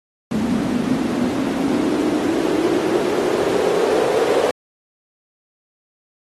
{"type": "noise with band-pass filter sweep", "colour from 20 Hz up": "white", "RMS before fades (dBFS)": -19, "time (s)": [0.31, 4.51], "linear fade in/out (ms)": 2, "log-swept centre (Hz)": [220, 480], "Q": 5.3, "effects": ["AAC 32 kbps"]}